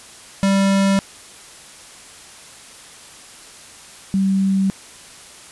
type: tone pair in turn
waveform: square / sine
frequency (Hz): 195.7 / 193.12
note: G3 / G3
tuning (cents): -3 / -26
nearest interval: unison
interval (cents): 23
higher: first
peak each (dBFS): -14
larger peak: neither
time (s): 0.43-0.99 / 4.14-4.7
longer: neither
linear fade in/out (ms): 0
effects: white hiss -41 dBFS RMS until 5.51 s + resampled to 24000 Hz